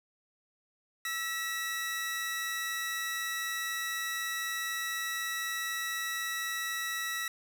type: tone pair together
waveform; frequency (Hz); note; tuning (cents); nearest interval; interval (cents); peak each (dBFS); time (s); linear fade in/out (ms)
sawtooth; 1322 / 1931; E6 / B6; +5 / -39; perfect fifth; 656; -36 / -30; 1.05-7.28; 2
effects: none